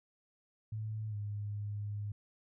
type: tone with pitch glide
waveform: sine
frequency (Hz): 108.6 to 103.34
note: A2 to G#2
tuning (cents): -22 to -8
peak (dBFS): -36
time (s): 0.72-2.12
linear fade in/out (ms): 5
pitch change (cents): -86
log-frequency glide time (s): 1.09-1.15
effects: none